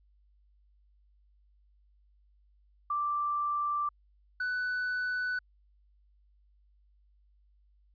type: tone pair in turn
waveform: sine / triangle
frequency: 1174.7 / 1492.2 Hz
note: D6 / F#6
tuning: 0 / +14 cents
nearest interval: major third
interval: 414 cents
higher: second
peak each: -28 dBFS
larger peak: neither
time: 2.9-3.89 / 4.4-5.39 s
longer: neither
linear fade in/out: 5 ms
effects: added 50 Hz sine -62 dBFS peak until 7.94 s + resampled to 11025 Hz